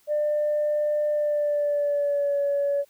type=tone with pitch glide; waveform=sine; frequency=597 to 567.1 Hz; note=D5 to C#5; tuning=+28 to +39 cents; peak=-20 dBFS; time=0.07-2.85 s; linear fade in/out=50 ms; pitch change=-89 cents; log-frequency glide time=1.1-2.38 s; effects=tanh soft clip ceiling -17 dBFS + white hiss -62 dBFS RMS until 2.89 s